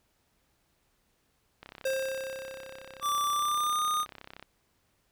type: click train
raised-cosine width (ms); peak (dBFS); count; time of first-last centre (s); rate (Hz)
0.3; -28; 93; 1.63-4.426; 32.9
type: tone with exponential decay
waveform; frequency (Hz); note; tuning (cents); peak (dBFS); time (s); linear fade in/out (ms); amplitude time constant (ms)
square; 531; C5; +25; -27; 1.85-3.74; 5; 410
type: tone with pitch glide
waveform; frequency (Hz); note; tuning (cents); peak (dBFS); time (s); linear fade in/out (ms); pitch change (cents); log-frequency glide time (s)
square; 1169 to 1225; D6 to D#6; -8 to -27; -27; 3.01-4.06; 50; +81; 3.3-3.84
effects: pink hiss -72 dBFS RMS until 5.11 s